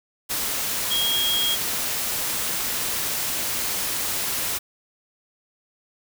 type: tone in noise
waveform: sine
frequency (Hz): 3267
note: G#7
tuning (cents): -29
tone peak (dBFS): -21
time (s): 0.9-1.56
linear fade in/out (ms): 20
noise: white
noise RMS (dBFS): -26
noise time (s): 0.29-4.59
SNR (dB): +2
effects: none